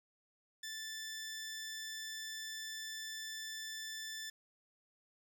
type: tone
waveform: 15% pulse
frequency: 1760 Hz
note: A6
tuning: in tune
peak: -36 dBFS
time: 0.63-4.3 s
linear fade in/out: 5 ms
effects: none